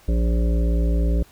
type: harmonic tone with a mistuned harmonic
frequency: 57.8 Hz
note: A#1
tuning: 14 cents flat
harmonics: 1 / 3 / 5 / 7 / 9 / 10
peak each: -17 / -27 / -31 / -34 / -36 / -37 dBFS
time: 0.08-1.23 s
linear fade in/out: 5 ms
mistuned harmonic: 1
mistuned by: -19 cents
effects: pink hiss -52 dBFS RMS until 1.31 s